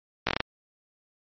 slowing click train, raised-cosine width 0.3 ms, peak -7 dBFS, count 6, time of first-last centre 0.27-0.404 s, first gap 17 ms, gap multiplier 1.23, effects MP3 32 kbps

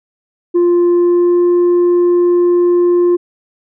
sine tone with pitch glide, 349.2 to 351.4 Hz, F4 to F4, 0 to +11 cents, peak -5 dBFS, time 0.54-3.17 s, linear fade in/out 20 ms, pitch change +11 cents, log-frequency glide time 0.92-1.43 s, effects tanh soft clip ceiling -7 dBFS

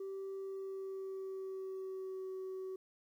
sine tone with pitch glide, 388.1 to 377.3 Hz, G4 to F#4, -17 to +34 cents, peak -38 dBFS, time 0-2.76 s, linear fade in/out 5 ms, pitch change -49 cents, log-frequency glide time 0.35-2.31 s, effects tanh soft clip ceiling -39 dBFS + 12-bit

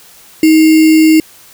sine tone with sample-and-hold, 315.8 Hz, D#4, 26 cents sharp, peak -3 dBFS, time 0.43-1.2 s, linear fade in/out 2 ms, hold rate 2450 Hz, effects white hiss -40 dBFS RMS until 1.53 s

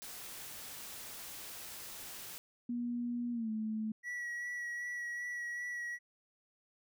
white noise, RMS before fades -47 dBFS, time 0.02-2.38 s, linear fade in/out 0 ms
sine tone with pitch glide, 240.4 to 217.9 Hz, B3 to A3, -46 to -17 cents, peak -34 dBFS, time 2.69-3.92 s, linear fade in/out 5 ms, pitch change -171 cents, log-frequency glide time 3.32-3.5 s
triangle tone with vibrato, 1931 Hz, B6, 39 cents flat, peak -36 dBFS, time 4.03-5.99 s, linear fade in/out 50 ms, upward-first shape sine, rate 2.6 Hz, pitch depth 17 cents each way
effects none

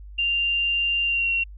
sine tone with pitch glide, 2786 to 2741 Hz, F7 to F7, -5 to -33 cents, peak -20 dBFS, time 0.18-1.44 s, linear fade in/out 10 ms, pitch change -28 cents, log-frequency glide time 1.04-1.3 s, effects added 50 Hz sine -38 dBFS peak until 1.57 s

